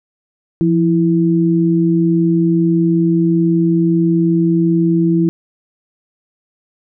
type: tone pair together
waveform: sine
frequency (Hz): 171.11 / 329.6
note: F3 / E4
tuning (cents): -35 / 0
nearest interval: major seventh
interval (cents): 1135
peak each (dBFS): -13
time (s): 0.61-5.29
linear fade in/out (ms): 0
effects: none

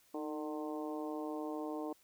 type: harmonic tone with a mistuned harmonic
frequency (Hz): 151.1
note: D3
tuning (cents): +50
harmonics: 2 / 3 / 4 / 5 / 6 / 7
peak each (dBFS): -40 / -44 / -46 / -48 / -50 / -51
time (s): 0.14-1.93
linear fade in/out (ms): 5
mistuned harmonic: 2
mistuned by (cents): +40
effects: white hiss -68 dBFS RMS until 2.03 s

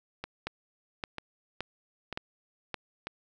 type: two click trains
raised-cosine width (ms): 0.3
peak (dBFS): -17 / -20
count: 5 / 4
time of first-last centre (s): 0.47-2.743 / 0.24-3.07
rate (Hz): 1.76 / 1.06
effects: none

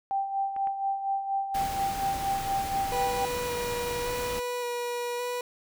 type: tone with tremolo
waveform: sine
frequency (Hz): 785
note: G5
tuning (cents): +2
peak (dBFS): -24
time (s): 0.11-3.25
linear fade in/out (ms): 0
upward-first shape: sine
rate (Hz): 4.2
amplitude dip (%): 60
type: clicks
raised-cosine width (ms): 0.5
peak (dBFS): -30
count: 2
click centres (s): 0.564 / 0.672
type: noise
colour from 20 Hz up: pink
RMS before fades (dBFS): -37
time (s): 1.54-4.4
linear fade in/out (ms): 10
type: tone with vibrato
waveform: 30% pulse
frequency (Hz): 486.6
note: B4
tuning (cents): -26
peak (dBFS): -27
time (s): 2.92-5.41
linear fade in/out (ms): 2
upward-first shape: square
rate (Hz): 0.88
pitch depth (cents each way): 12
effects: none

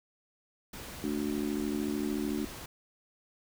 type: noise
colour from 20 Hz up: pink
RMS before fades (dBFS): -44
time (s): 0.73-2.66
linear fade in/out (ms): 5
type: harmonic tone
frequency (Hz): 73.42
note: D2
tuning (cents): 0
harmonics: 3 / 4 / 5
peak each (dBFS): -34 / -33 / -37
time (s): 1.04-2.45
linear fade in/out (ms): 0
effects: none

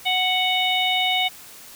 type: harmonic tone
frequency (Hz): 740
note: F#5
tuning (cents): 0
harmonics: 1 / 3 / 4 / 5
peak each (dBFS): -24 / -24 / -24 / -24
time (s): 0.05-1.29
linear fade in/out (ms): 20
effects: white hiss -43 dBFS RMS until 1.75 s

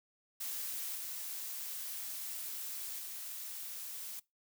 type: noise with level steps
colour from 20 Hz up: blue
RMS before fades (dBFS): -40 / -42 / -44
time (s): 0.4-4.2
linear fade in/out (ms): 10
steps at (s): 0.95 / 2.99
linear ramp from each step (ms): 2
effects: noise-tail reverb RT60 0.2 s tail -22 dB re dry

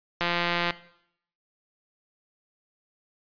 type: click train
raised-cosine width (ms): 0.3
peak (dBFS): -10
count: 87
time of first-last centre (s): 0.21-0.707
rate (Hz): 173
effects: noise-tail reverb RT60 0.7 s tail -17 dB re dry + resampled to 11025 Hz

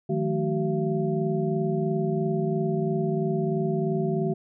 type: tone cluster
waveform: sine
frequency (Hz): 156.1 / 179.1 / 216.4 / 379.2 / 682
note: D#3 / F3 / A3 / F#4 / F5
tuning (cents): +6 / +44 / -29 / +43 / -41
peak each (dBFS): -27 / -33 / -30 / -27 / -34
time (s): 0.09-4.34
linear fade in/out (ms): 10
effects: none

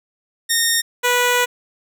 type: tone pair in turn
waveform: 10% pulse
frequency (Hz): 1842 / 490.3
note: A#6 / B4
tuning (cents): -21 / -13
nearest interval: octave + major seventh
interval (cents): 2292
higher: first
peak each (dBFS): -6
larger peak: neither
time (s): 0.49-0.82 / 1.03-1.46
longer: second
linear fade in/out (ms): 20
effects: none

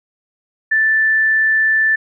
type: tone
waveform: sine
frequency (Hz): 1762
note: A6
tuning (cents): +2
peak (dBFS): -11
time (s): 0.71-1.96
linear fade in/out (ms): 10
effects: none

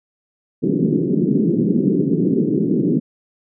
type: band-pass noise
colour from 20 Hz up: pink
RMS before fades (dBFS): -17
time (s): 0.62-3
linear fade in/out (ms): 20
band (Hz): 150 to 400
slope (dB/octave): 48
effects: none

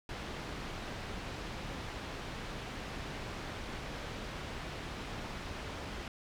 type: low-pass noise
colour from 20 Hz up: pink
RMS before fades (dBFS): -42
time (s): 0.09-6.08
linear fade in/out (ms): 2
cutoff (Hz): 4000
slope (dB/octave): 12
effects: none

